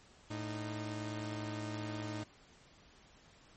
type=tone pair together; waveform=sawtooth; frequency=109.1 / 307.9 Hz; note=A2 / D#4; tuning=-14 / -18 cents; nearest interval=octave + tritone; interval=1796 cents; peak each=-37 / -38 dBFS; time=0.3-2.24 s; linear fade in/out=10 ms; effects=pink hiss -62 dBFS RMS until 3.56 s + MP3 32 kbps